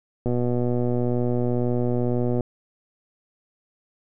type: click train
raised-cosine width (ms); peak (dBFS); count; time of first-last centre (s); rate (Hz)
2; -12; 263; 0.26-2.408; 122
effects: none